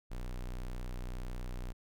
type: tone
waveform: square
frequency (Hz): 30.87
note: B0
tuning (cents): 0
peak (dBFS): -38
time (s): 0.1-1.73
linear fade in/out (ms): 20
effects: none